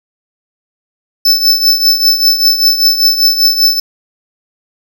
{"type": "tone with tremolo", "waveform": "square", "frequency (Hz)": 5274, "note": "E8", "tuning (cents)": 0, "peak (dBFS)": -4, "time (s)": [1.25, 3.8], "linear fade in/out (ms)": 5, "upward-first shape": "triangle", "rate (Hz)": 5.1, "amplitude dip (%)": 75, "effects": []}